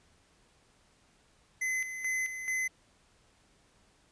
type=tone with tremolo; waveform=square; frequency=2039 Hz; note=C7; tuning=45 cents flat; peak=-30 dBFS; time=1.61-2.68 s; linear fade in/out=10 ms; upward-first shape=square; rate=2.3 Hz; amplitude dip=60%; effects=pink hiss -66 dBFS RMS until 4.11 s + resampled to 22050 Hz